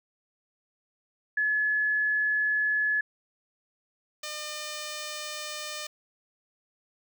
sine / 5% pulse tone pair in turn, 1708 / 603.9 Hz, G#6 / D5, +48 / +48 cents, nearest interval octave + tritone, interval 1800 cents, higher first, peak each -23 dBFS, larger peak neither, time 1.37-3.01 / 4.23-5.87 s, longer neither, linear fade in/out 5 ms, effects none

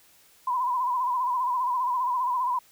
sine tone with vibrato, 999 Hz, B5, 20 cents sharp, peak -23 dBFS, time 0.47-2.59 s, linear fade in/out 5 ms, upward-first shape sine, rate 15 Hz, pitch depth 74 cents each way, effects white hiss -58 dBFS RMS until 2.71 s

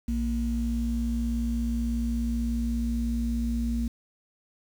sine tone pair together, 58.27 / 233.1 Hz, A#1 / A#3, 0 / 0 cents, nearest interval 2 octaves, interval 2400 cents, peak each -27 dBFS, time 0.08-3.88 s, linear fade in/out 5 ms, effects tanh soft clip ceiling -17 dBFS + 8-bit

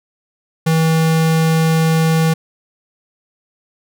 square tone, 161.3 Hz, E3, 37 cents flat, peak -12 dBFS, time 0.66-2.34 s, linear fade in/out 10 ms, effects none

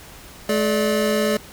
square tone cluster, 214.1 / 428.1 / 586 Hz, A3 / A4 / D5, -47 / -47 / -4 cents, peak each -23 dBFS, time 0.49-1.37 s, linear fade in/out 2 ms, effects pink hiss -42 dBFS RMS until 1.52 s

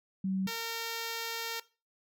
sine / 5% pulse tone pair in turn, 190.4 / 458.6 Hz, F#3 / A#4, +50 / -28 cents, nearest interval octave + minor third, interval 1522 cents, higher second, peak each -29 / -23 dBFS, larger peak second, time 0.24-0.47 / 0.47-1.6 s, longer second, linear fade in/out 5 ms, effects noise-tail reverb RT60 0.3 s tail -18 dB re dry

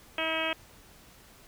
harmonic tone, 321.1 Hz, E4, 45 cents flat, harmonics 1 / 2 / 3 / 4 / 5 / 6 / 7 / 8 / 9 / 10, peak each -39 / -34 / -39 / -38 / -38 / -40 / -37 / -34 / -39 / -37 dBFS, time 0.18-0.53 s, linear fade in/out 2 ms, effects pink hiss -55 dBFS RMS until 1.47 s

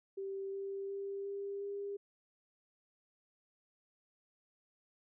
sine tone with pitch steps, 390 / 392.9 / 395.9 / 398.9 / 401.9 Hz, G4 / G4 / G4 / G4 / G4, -9 / +4 / +17 / +30 / +43 cents, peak -38 dBFS, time 0.17-1.97 s, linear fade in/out 10 ms, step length 360 ms, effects none

